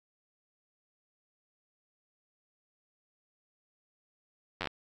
slowing click train, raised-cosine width 0.3 ms, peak -17 dBFS, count 6, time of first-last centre 4.61-4.672 s, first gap 10 ms, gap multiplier 1.11, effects AAC 48 kbps

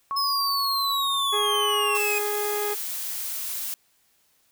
sine tone, 1108.7 Hz, C#6, in tune, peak -25 dBFS, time 0.11-1.97 s, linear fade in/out 0 ms
45% pulse exponential sweep, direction down, 5180 to 2484 Hz, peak -24 dBFS, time 0.16-2.19 s, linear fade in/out 10 ms
harmonic tone, 415.3 Hz, G#4, in tune, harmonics 1 / 2 / 3 / 4 / 5 / 6 / 8, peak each -27 / -33 / -37 / -39 / -41 / -43 / -45 dBFS, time 1.32-2.75 s, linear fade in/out 20 ms
blue noise, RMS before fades -31 dBFS, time 1.95-3.74 s, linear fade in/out 0 ms
effects white hiss -65 dBFS RMS until 4.51 s

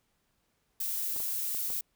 violet noise, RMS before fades -33 dBFS, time 0.8-1.81 s, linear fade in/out 5 ms
clicks, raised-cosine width 1 ms, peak -32 dBFS, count 4, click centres 1.163 / 1.203 / 1.547 / 1.702 s
effects pink hiss -75 dBFS RMS until 1.95 s

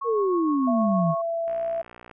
sine tone with tremolo, 1100 Hz, C#6, 14 cents flat, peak -27 dBFS, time 0.01-1.22 s, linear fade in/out 10 ms, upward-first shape sine, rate 6.5 Hz, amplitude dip 35%
sine exponential sweep, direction down, 480 to 155.56 Hz, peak -20 dBFS, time 0.04-1.15 s, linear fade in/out 50 ms
sine tone with pitch glide, 672 to 666.6 Hz, E5 to E5, +33 to +19 cents, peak -24 dBFS, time 0.67-1.82 s, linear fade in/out 10 ms, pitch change -14 cents, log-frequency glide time 1.1-1.46 s
click train, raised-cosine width 0.5 ms, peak -29 dBFS, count 39, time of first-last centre 1.48-2.112 s, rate 60.1 Hz
effects none

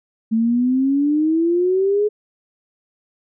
sine exponential sweep, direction up, 220.1 to 425.3 Hz, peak -14 dBFS, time 0.31-2.09 s, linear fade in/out 20 ms, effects none

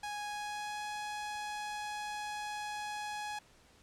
sawtooth tone with pitch glide, 830 to 837.7 Hz, G#5 to G#5, -1 to +15 cents, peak -34 dBFS, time 0.03-3.39 s, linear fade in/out 5 ms, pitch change +16 cents, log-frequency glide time 0.26-0.83 s, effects pink hiss -63 dBFS RMS until 3.82 s + low-pass 9000 Hz 12 dB/octave

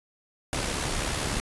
pink noise with amplitude modulation, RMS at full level -27 dBFS, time 0.53-1.4 s, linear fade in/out 0 ms, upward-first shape sine, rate 71.7 Hz, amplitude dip 45%, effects resampled to 24000 Hz

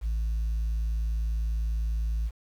sine tone, 55 Hz, A1, in tune, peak -23 dBFS, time 0.01-2.31 s, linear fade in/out 50 ms, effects tanh soft clip ceiling -24 dBFS + 9-bit

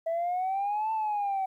sine exponential two-way sweep, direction up then down, 652 to 889 to 758 Hz, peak -25 dBFS, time 0.06-1.46 s, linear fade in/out 10 ms, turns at 0.92 s, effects tanh soft clip ceiling -24 dBFS + 11-bit

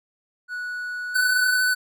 triangle tone, 1471 Hz, F#6, 11 cents flat, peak -26 dBFS, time 0.48-1.59 s, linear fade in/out 50 ms
square tone with vibrato, 1501 Hz, F#6, 24 cents sharp, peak -19 dBFS, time 1.14-1.75 s, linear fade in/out 20 ms, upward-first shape sine, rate 13 Hz, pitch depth 15 cents each way
effects none

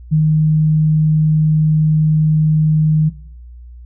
sine tone, 155.1 Hz, D#3, 5 cents flat, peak -9 dBFS, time 0.11-3.1 s, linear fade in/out 20 ms, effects noise-tail reverb RT60 0.5 s tail -17 dB re dry + added 60 Hz sine -33 dBFS peak until 3.85 s

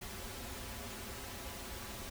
pink noise with comb filter, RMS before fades -45 dBFS, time 0.01-2.1 s, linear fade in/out 10 ms, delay 6.5 ms, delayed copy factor -1, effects none

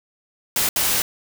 white noise bursts at uneven times, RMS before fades -20 dBFS, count 2, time 0.56-0.69 / 0.76-1.02 s, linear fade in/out 2 ms, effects none

